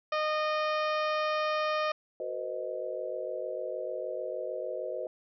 harmonic tone, 614 Hz, D#5, 23 cents flat, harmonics 1 / 2 / 3 / 4 / 5 / 6 / 7 / 8 / 9, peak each -30 / -31 / -39 / -39 / -44 / -47 / -48 / -49 / -49 dBFS, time 0.12-1.92 s, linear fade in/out 5 ms
sine chord, C half-diminished seventh, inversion second, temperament equal with one note detuned, 370 / 466.2 / 512.8 / 622.3 Hz, Gb4 / Bb4 / C5 / Eb5, 0 / 0 / -35 / 0 cents, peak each -41 / -41 / -36 / -37 dBFS, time 2.2-5.07 s, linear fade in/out 2 ms
effects none

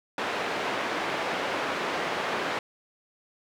pink band-pass noise, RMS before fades -30 dBFS, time 0.18-2.59 s, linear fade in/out 2 ms, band 380 to 2600 Hz, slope 12 dB/octave, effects none

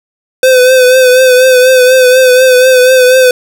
square tone with vibrato, 510 Hz, C5, 44 cents flat, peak -3 dBFS, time 0.43-3.31 s, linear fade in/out 2 ms, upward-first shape triangle, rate 4.1 Hz, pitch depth 46 cents each way, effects none

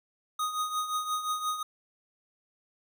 square tone with tremolo, 1244.5 Hz, D#6, in tune, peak -27 dBFS, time 0.39-1.63 s, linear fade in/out 5 ms, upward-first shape triangle, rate 5.7 Hz, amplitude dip 70%, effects none

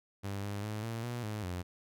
sawtooth tone with pitch steps, 99.5 / 101.5 / 106.9 / 114.1 / 120.6 / 106.7 / 89.5 Hz, G2 / G#2 / A2 / A#2 / B2 / G#2 / F2, +26 / -39 / -49 / -37 / -41 / +47 / +43 cents, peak -32 dBFS, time 0.23-1.63 s, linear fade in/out 20 ms, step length 200 ms, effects none

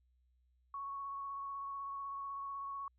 sine tone with vibrato, 1108.7 Hz, C#6, in tune, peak -40 dBFS, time 0.74-2.88 s, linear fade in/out 2 ms, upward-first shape square, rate 16 Hz, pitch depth 10 cents each way, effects added 62 Hz sine -70 dBFS peak until 2.98 s

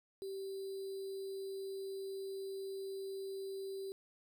sine tone with sample-and-hold, 388 Hz, G4, 18 cents flat, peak -40 dBFS, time 0.22-3.92 s, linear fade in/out 0 ms, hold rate 4410 Hz, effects none

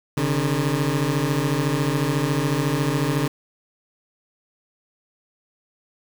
20% pulse beating tone pair, 136.7 / 150.7 Hz, C#3 / D3, -24 / +45 cents, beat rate 14 Hz, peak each -18 dBFS, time 0.17-3.28 s, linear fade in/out 5 ms, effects 7-bit

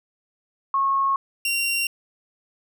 sine / sawtooth tone pair in turn, 1092 / 2759 Hz, C#6 / F7, -26 / -22 cents, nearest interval octave + major third, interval 1604 cents, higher second, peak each -18 dBFS, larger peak neither, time 0.74-1.16 / 1.45-1.87 s, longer neither, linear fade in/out 2 ms, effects none

